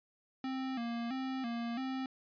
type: tone with vibrato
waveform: square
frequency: 248 Hz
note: B3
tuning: 7 cents sharp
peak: -36 dBFS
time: 0.44-2.06 s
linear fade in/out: 2 ms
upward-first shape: square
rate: 1.5 Hz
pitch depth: 100 cents each way
effects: resampled to 11025 Hz